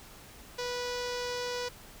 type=tone with low-pass filter; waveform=sawtooth; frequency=490.7 Hz; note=B4; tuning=11 cents flat; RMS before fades=-35 dBFS; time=0.58-1.69 s; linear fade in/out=10 ms; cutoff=5300 Hz; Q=2.7; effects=pink hiss -51 dBFS RMS until 2 s